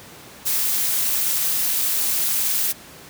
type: noise with amplitude modulation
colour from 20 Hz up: blue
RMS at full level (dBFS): -18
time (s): 0.45-2.73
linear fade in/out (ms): 20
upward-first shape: sine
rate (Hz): 279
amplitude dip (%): 70
effects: pink hiss -42 dBFS RMS until 3.09 s + high-pass 100 Hz 12 dB/octave